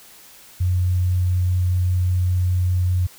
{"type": "tone", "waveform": "sine", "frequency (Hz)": 90.5, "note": "F#2", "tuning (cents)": -38, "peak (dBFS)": -16, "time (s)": [0.6, 3.07], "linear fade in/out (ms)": 10, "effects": ["white hiss -46 dBFS RMS until 3.18 s"]}